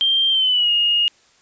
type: tone with pitch glide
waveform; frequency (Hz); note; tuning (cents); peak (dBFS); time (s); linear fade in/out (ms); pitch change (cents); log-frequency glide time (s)
sine; 3169 to 2856; G7 to F7; +18 to +38; -14; 0.01-1.08; 0; -180; 0.3-0.71
effects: white hiss -55 dBFS RMS until 1.41 s + resampled to 16000 Hz